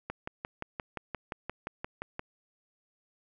click train, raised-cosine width 0.5 ms, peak -20 dBFS, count 13, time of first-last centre 0.1-2.194 s, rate 5.73 Hz, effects none

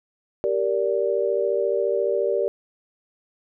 sine chord, G minor, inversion none, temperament equal with one note detuned, 392 / 466.2 / 580.9 Hz, G4 / Bb4 / D5, 0 / 0 / -19 cents, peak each -24 dBFS, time 0.44-2.48 s, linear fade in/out 0 ms, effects none

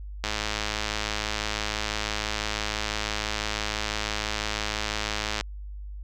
click train, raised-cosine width 0.2 ms, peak -10 dBFS, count 549, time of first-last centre 0.24-5.41 s, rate 106 Hz, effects added 50 Hz sine -35 dBFS peak until 6.03 s

